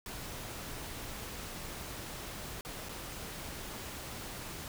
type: noise with dropouts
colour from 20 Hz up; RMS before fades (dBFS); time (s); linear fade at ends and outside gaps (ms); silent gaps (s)
pink; -43; 0.06-4.68; 1; 2.61-2.649 / 2.887-2.892
effects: none